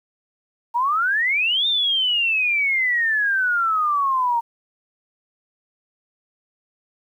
sine exponential two-way sweep, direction up then down, 920 to 3661 to 920 Hz, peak -17 dBFS, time 0.74-4.41 s, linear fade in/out 20 ms, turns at 1.67 s, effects 9-bit

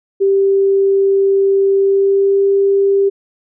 sine tone with pitch glide, 392 to 395.2 Hz, G4 to G4, 0 to +14 cents, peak -9 dBFS, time 0.2-3.1 s, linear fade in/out 20 ms, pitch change +14 cents, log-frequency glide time 1.78-2.44 s, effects none

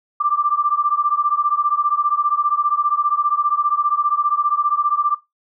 sine beating tone pair, 1174.7 / 1189.7 Hz, D6 / D6, 0 / +22 cents, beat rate 15 Hz, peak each -18 dBFS, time 0.2-5.15 s, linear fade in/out 10 ms, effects noise-tail reverb RT60 0.2 s tail -20 dB re dry

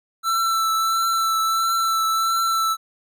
square tone with vibrato, 1332 Hz, E6, 18 cents sharp, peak -19 dBFS, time 0.23-2.77 s, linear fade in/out 50 ms, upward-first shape triangle, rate 1.5 Hz, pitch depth 21 cents each way, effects none

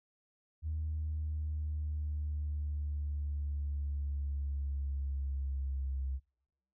sine linear sweep, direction down, 78.1 to 66.6 Hz, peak -32 dBFS, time 0.62-6.2 s, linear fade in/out 50 ms, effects noise-tail reverb RT60 0.8 s tail -26 dB re dry + tanh soft clip ceiling -29 dBFS

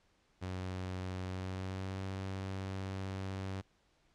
sawtooth tone with pitch glide, 92.5 to 95.82 Hz, F#2 to G2, 0 to -39 cents, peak -34 dBFS, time 0.41-3.62 s, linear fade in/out 20 ms, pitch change +61 cents, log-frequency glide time 1.24-2.03 s, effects pink hiss -72 dBFS RMS until 4.14 s + low-pass 6000 Hz 12 dB/octave

